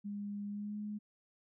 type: tone with pitch glide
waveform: sine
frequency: 203.9 to 209.3 Hz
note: G#3 to G#3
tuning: -32 to +14 cents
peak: -38 dBFS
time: 0.04-0.99 s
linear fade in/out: 20 ms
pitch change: +46 cents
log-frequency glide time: 0.48-0.77 s
effects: none